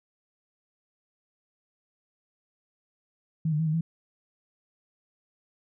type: tone with pitch steps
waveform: sine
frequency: 159.8 / 150.7 / 161.2 / 154.8 / 164.2 Hz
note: D#3 / D3 / E3 / D#3 / E3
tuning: +47 / +45 / -38 / -9 / -6 cents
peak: -23 dBFS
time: 3.45-3.81 s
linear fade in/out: 5 ms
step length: 72 ms
effects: none